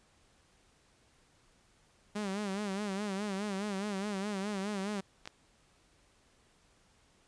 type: tone with vibrato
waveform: sawtooth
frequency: 200.6 Hz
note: G3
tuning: 40 cents sharp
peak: -30 dBFS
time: 2.15-5.01 s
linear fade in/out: 10 ms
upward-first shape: sine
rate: 4.8 Hz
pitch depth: 96 cents each way
type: clicks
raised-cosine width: 0.2 ms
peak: -28 / -23 dBFS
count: 2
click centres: 5.256 / 5.275 s
effects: pink hiss -67 dBFS RMS until 7.27 s + resampled to 22050 Hz